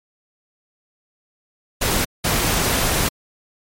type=noise bursts at uneven times; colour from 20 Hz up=pink; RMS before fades=-19 dBFS; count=2; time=1.81-2.05 / 2.24-3.09 s; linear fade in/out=10 ms; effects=MP3 64 kbps